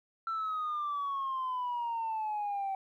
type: exponential sweep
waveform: sine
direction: down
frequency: 1345 to 770 Hz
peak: -30 dBFS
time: 0.27-2.75 s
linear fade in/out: 2 ms
effects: tanh soft clip ceiling -29 dBFS + 12-bit